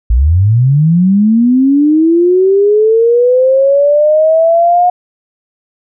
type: linear sweep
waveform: sine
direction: up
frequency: 52.6 to 721 Hz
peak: -5 dBFS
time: 0.1-4.9 s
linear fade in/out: 5 ms
effects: none